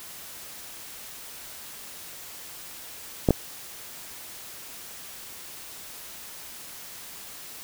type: clicks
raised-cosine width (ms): 2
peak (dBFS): -4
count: 2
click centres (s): 3.288 / 3.307
effects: white hiss -42 dBFS RMS until 7.63 s